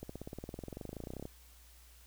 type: accelerating click train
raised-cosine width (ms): 2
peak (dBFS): -29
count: 29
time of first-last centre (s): 0.03-1.254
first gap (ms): 64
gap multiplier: 0.97
effects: added 60 Hz sine -58 dBFS peak until 2.06 s + white hiss -62 dBFS RMS until 2.06 s